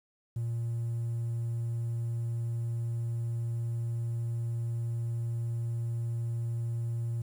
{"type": "tone", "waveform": "triangle", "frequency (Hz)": 116.7, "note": "A#2", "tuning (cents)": 2, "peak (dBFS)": -27, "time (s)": [0.36, 7.22], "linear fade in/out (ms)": 5, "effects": ["tanh soft clip ceiling -25 dBFS", "10-bit"]}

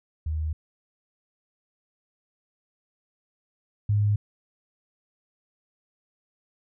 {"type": "tone pair in turn", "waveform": "sine", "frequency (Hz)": [77.78, 103.82], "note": ["D#2", "G#2"], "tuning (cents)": [0, 0], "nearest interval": "perfect fourth", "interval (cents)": 500, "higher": "second", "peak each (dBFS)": [-25, -19], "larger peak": "second", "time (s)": [[0.26, 0.53], [3.89, 4.16]], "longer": "neither", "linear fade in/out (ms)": 5, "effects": []}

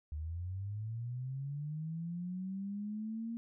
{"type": "linear sweep", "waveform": "sine", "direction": "up", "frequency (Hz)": [73.42, 233.1], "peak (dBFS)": -37, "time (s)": [0.12, 3.37], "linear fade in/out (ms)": 0, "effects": []}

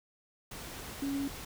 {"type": "tone in noise", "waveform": "sine", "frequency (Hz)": 278.4, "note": "C#4", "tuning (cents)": 8, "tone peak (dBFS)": -31, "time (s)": [1.02, 1.28], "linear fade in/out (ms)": 5, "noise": "pink", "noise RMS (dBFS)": -44, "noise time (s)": [0.51, 1.45], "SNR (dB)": 10, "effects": []}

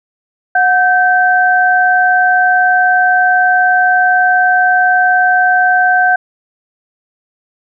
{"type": "tone pair together", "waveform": "sine", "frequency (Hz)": [730.7, 1552], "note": ["F#5", "G6"], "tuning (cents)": [-22, -18], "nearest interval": "octave + minor second", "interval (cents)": 1304, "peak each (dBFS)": -10, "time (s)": [0.55, 6.16], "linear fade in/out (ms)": 5, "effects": []}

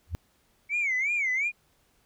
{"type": "tone with exponential growth", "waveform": "sine", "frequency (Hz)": 83.5, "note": "E2", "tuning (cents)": 23, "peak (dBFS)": -22, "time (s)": [0.07, 0.15], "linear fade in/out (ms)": 0, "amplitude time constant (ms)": 16}
{"type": "tone with vibrato", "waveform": "sine", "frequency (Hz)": 2208, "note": "C#7", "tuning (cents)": -7, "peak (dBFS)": -23, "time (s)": [0.69, 1.52], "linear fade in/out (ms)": 50, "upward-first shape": "sine", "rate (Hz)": 2.8, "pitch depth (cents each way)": 170}
{"effects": ["tanh soft clip ceiling -21 dBFS", "pink hiss -67 dBFS RMS until 2.05 s"]}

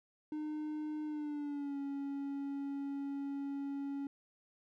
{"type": "tone with pitch glide", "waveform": "triangle", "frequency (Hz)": [304.6, 279.3], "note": ["D#4", "C#4"], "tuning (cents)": [-37, 13], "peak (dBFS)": -35, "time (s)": [0.32, 4.07], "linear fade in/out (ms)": 2, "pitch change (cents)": -150, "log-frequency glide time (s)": [1.05, 1.78], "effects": []}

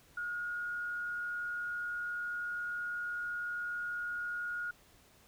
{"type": "tone with frequency modulation", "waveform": "sine", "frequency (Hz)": 1433, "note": "F6", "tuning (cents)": 44, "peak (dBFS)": -35, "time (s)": [0.17, 4.71], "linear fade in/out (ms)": 5, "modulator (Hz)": 112, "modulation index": 0.27, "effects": ["pink hiss -63 dBFS RMS until 5.27 s"]}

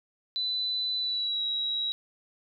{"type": "tone with pitch glide", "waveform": "sine", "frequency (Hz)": [3997, 3861], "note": ["B7", "B7"], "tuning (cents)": [20, -40], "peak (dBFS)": -27, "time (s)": [0.36, 1.92], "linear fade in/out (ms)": 0, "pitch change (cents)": -60, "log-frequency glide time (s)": [0.98, 1.43], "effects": []}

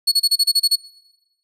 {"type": "tone bursts", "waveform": "40% pulse", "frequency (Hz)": 4379, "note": "C#8", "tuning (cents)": -22, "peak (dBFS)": -11, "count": 9, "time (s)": [0.07, 0.758], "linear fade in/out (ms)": 10, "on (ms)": 48, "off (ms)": 32, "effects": ["noise-tail reverb RT60 1.0 s tail -21 dB re dry", "resampled to 32000 Hz"]}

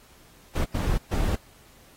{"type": "noise bursts at uneven times", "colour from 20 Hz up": "brown", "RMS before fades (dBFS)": -24, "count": 3, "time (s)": [[0.55, 0.65], [0.74, 0.98], [1.11, 1.36]], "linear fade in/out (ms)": 10, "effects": ["pink hiss -55 dBFS RMS until 1.96 s", "AAC 48 kbps"]}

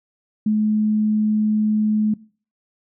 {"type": "tone", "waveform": "sine", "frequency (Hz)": 213.8, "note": "A3", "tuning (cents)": -49, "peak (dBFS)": -15, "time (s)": [0.46, 2.14], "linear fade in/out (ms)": 5, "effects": ["noise-tail reverb RT60 0.4 s tail -21 dB re dry"]}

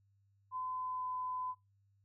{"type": "tone with pitch glide", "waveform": "sine", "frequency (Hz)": [1019, 1010.8], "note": ["C6", "B5"], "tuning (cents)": [-46, 40], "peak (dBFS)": -37, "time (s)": [0.51, 1.55], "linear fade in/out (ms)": 50, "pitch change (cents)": -14, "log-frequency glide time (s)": [0.71, 1.13], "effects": ["noise-tail reverb RT60 0.2 s tail -20 dB re dry", "added 99 Hz sine -69 dBFS peak until 2.04 s"]}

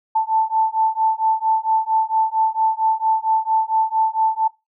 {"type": "beating tone pair", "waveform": "sine", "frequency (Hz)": [881, 885.4], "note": ["A5", "A5"], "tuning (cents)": [2, 11], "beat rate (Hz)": 4.4, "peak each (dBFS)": -19, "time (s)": [0.15, 4.48], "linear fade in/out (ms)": 10, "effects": ["noise-tail reverb RT60 0.2 s tail -19 dB re dry"]}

